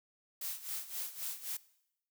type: noise with tremolo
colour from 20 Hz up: blue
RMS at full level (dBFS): -38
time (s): 0.41-1.57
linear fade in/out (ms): 5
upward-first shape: sine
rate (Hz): 3.8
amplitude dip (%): 80
effects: noise-tail reverb RT60 0.8 s tail -20 dB re dry